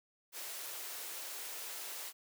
white high-pass noise, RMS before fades -44 dBFS, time 0.32-2.13 s, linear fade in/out 50 ms, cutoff 350 Hz, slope 24 dB/octave, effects none

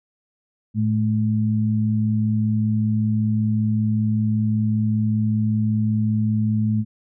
sine tone pair together, 110 / 215.2 Hz, A2 / A3, 0 / -38 cents, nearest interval octave, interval 1162 cents, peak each -20 dBFS, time 0.74-6.85 s, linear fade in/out 50 ms, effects none

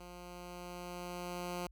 10% pulse tone with level ramp, 177 Hz, F3, 23 cents sharp, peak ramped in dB -41 to -29 dBFS, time 0-1.67 s, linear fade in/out 5 ms, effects added 50 Hz sine -56 dBFS peak until 1.71 s

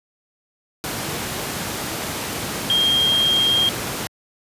sine tone in noise, 3217 Hz, G7, 44 cents sharp, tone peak -15 dBFS, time 2.7-3.69 s, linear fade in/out 0 ms, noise pink, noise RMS -26 dBFS, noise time 0.84-4.07 s, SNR +8 dB, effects high-pass 100 Hz 12 dB/octave + resampled to 32000 Hz

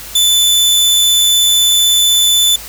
sawtooth tone, 3504 Hz, A7, 8 cents flat, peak -5 dBFS, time 0.15-2.56 s, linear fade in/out 5 ms, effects added 54 Hz sine -37 dBFS peak until 2.68 s + white hiss -30 dBFS RMS until 2.68 s

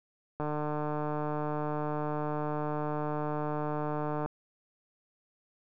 click train, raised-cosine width 1 ms, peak -20 dBFS, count 580, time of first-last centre 0.4-4.26 s, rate 150 Hz, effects none

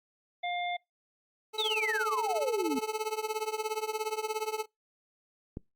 harmonic tone, 706 Hz, F5, 19 cents sharp, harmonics 1 / 3 / 5, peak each -32 / -37 / -41 dBFS, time 0.43-0.77 s, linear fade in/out 10 ms
25% pulse tone with tremolo, 433.9 Hz, A4, 24 cents flat, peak -24 dBFS, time 1.53-4.66 s, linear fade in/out 50 ms, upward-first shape triangle, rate 17 Hz, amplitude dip 95%
sine exponential sweep, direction down, 3967 to 247.2 Hz, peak -29 dBFS, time 1.58-2.79 s, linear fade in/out 5 ms
click, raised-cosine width 3 ms, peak -24 dBFS, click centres 5.571 s
effects noise-tail reverb RT60 0.2 s tail -26 dB re dry + Opus 48 kbps

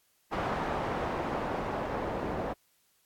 white noise with low-pass filter sweep, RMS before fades -33 dBFS, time 0.31-2.54 s, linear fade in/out 20 ms, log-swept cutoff 1000 to 650 Hz, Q 1.1, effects white hiss -70 dBFS RMS until 3.05 s + AAC 64 kbps

